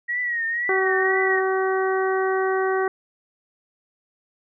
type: tone with vibrato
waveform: sine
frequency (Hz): 1898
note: A#6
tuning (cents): +31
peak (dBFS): -22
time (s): 0.08-1.41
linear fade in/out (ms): 20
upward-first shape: triangle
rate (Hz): 2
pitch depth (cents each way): 85
type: harmonic tone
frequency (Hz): 380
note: F#4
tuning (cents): +46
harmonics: 1 / 2 / 3 / 4 / 5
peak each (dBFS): -21 / -27 / -29 / -30 / -31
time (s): 0.69-2.88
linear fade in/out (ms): 2
effects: none